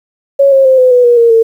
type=tone with pitch steps; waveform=sine; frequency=554.4 / 538.6 / 523.3 / 508.4 / 493.9 / 479.9 / 466.2 / 452.9 Hz; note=C#5 / C#5 / C5 / C5 / B4 / B4 / A#4 / A#4; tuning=0 / -50 / 0 / -50 / 0 / -50 / 0 / -50 cents; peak=-3 dBFS; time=0.39-1.43 s; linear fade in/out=10 ms; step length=130 ms; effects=7-bit